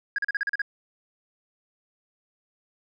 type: tone bursts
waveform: sine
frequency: 1640 Hz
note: G#6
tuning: 22 cents flat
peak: -21 dBFS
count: 8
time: 0.16-0.618 s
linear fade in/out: 2 ms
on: 24 ms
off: 38 ms
effects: tanh soft clip ceiling -21 dBFS